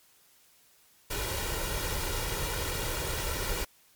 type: noise with comb filter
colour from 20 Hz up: pink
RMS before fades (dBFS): -32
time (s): 1.1-3.65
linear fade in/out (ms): 10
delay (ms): 2.1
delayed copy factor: +0.6
effects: white hiss -62 dBFS RMS until 3.95 s + MP3 96 kbps